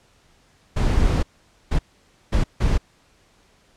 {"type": "noise bursts at uneven times", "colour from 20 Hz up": "brown", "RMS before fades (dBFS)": -18, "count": 4, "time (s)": [[0.76, 1.23], [1.71, 1.79], [2.32, 2.44], [2.6, 2.78]], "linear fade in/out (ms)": 10, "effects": ["pink hiss -58 dBFS RMS until 3.76 s", "low-pass 8000 Hz 12 dB/octave"]}